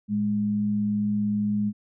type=tone pair together; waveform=sine; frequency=110 / 207.7 Hz; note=A2 / G#3; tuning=0 / 0 cents; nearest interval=major seventh; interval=1100 cents; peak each=-34 / -22 dBFS; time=0.08-1.73 s; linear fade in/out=50 ms; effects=none